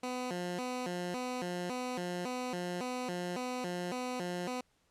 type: tone with vibrato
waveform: 15% pulse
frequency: 211.2 Hz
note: G#3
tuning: 29 cents sharp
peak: -29 dBFS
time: 0.03-4.61 s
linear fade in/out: 5 ms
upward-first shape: square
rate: 1.8 Hz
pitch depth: 300 cents each way
effects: pink hiss -73 dBFS RMS until 4.9 s + low-pass 10000 Hz 12 dB/octave